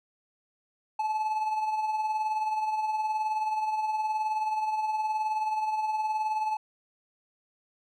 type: tone with tremolo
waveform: triangle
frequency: 864 Hz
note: A5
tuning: 32 cents flat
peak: -22 dBFS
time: 0.99-6.57 s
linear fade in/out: 5 ms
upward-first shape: triangle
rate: 19 Hz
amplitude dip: 55%
effects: none